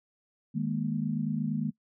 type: chord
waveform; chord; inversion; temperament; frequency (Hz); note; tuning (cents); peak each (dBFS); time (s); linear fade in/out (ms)
sine; D# suspended fourth; none; equal with one note detuned; 155.56 / 207.7 / 236.3; D#3 / G#3 / A#3; 0 / 0 / +24; -32; 0.54-1.71; 20
effects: noise-tail reverb RT60 0.1 s tail -21 dB re dry